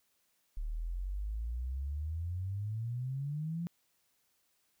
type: exponential sweep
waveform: sine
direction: up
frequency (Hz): 36.42 to 174.61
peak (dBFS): -34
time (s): 0.57-3.67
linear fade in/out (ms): 0
effects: white hiss -75 dBFS RMS until 4.8 s